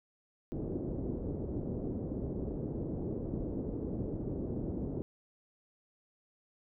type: low-pass noise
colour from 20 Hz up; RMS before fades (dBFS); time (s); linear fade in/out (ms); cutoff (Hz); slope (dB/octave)
white; -37; 0.52-5.02; 0; 400; 24
effects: none